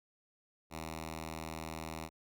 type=tone with notch filter; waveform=5% pulse; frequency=80 Hz; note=D#2; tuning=49 cents sharp; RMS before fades=-43 dBFS; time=0.7-2.1 s; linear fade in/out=50 ms; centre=460 Hz; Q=1.9; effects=none